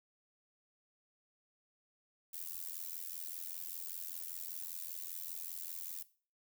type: noise with amplitude modulation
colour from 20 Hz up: violet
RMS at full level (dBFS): -40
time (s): 2.33-6.03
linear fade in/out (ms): 10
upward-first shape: sine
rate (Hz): 85.1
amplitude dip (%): 100
effects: noise-tail reverb RT60 0.4 s tail -17 dB re dry